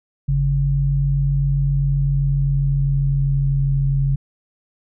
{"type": "tone pair together", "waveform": "sine", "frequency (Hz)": [46.25, 138.59], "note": ["F#1", "C#3"], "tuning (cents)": [0, 0], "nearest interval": "octave + perfect fifth", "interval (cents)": 1900, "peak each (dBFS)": [-21, -16], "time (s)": [0.28, 4.16], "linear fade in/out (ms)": 10, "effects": []}